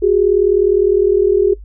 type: tone pair together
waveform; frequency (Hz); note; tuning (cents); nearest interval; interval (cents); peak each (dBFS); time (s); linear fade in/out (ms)
sine; 370 / 409.8; F#4 / G#4; 0 / -23; major second; 177; -12; 0.02-1.54; 10
effects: noise-tail reverb RT60 0.1 s tail -19 dB re dry + added 50 Hz sine -31 dBFS peak until 1.64 s